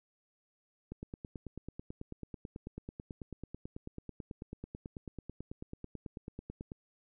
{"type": "click train", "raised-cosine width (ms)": 3, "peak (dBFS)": -29, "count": 54, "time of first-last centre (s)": [0.92, 6.719], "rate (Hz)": 9.14, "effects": []}